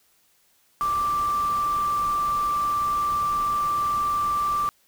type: tone in noise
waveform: sine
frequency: 1174.7 Hz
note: D6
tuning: in tune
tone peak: -21 dBFS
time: 0.81-4.69 s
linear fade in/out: 0 ms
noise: pink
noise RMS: -39 dBFS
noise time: 0.81-4.69 s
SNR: +15 dB
effects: white hiss -63 dBFS RMS until 4.87 s